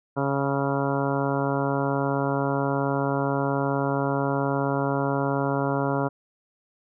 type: harmonic tone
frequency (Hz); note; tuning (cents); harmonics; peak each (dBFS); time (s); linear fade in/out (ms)
138.8; C#3; +3; 1 / 2 / 3 / 4 / 5 / 6 / 7 / 8 / 9 / 10; -28 / -28 / -30 / -30 / -32 / -36 / -32 / -38 / -38 / -35; 0.16-6.09; 20
effects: none